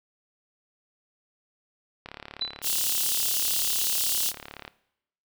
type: click train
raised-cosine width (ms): 0.3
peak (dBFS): -22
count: 95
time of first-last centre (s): 2.06-4.678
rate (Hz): 35.9
type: tone with exponential decay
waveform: sine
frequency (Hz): 3986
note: B7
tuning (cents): +15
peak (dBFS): -23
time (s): 2.41-2.61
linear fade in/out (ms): 5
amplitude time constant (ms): 42
type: high-pass noise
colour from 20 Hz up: white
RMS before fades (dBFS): -26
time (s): 2.62-4.33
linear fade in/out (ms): 50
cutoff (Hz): 2700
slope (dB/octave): 96
effects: noise-tail reverb RT60 0.8 s tail -19 dB re dry